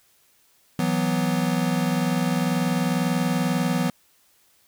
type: chord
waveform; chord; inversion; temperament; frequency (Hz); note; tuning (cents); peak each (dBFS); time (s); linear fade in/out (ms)
square; E suspended second; none; equal; 164.81 / 185 / 246.9; E3 / F#3 / B3; 0 / 0 / 0; -26; 0.79-3.9; 2
effects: white hiss -61 dBFS RMS until 4.67 s